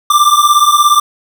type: beating tone pair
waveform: square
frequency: 1174.7 / 1191.7 Hz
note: D6 / D6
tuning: 0 / +25 cents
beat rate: 17 Hz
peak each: -10 dBFS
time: 0.1-1 s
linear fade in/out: 5 ms
effects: none